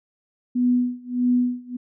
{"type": "tone with tremolo", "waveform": "sine", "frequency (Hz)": 246.9, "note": "B3", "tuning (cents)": 0, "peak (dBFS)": -15, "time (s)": [0.55, 1.77], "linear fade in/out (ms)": 10, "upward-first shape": "sine", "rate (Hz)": 1.6, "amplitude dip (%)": 95, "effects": []}